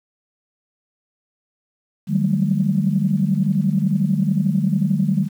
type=tone cluster; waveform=sine; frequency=151.6 / 185.4 / 196.6 / 218.8 Hz; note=D#3 / F#3 / G3 / A3; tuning=-45 / +4 / +5 / -9 cents; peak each=-21 / -21 / -19 / -25 dBFS; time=2.07-5.29 s; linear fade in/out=50 ms; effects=tanh soft clip ceiling -5 dBFS + 8-bit